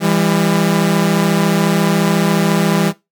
sawtooth tone pair together, 166.24 / 200.4 Hz, E3 / G3, +15 / +38 cents, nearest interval minor third, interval 323 cents, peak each -11 dBFS, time 0-2.93 s, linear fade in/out 50 ms, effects noise-tail reverb RT60 0.2 s tail -18 dB re dry

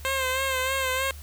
10% pulse tone with vibrato, 526 Hz, C5, 9 cents sharp, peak -16 dBFS, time 0.05-1.11 s, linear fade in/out 0 ms, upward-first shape sine, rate 3.2 Hz, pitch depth 43 cents each way, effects added 73 Hz sine -39 dBFS peak until 1.22 s + white hiss -49 dBFS RMS until 1.22 s

